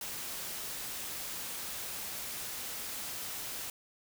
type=noise; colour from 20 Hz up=white; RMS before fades=-40 dBFS; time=0.01-3.7 s; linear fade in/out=2 ms; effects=none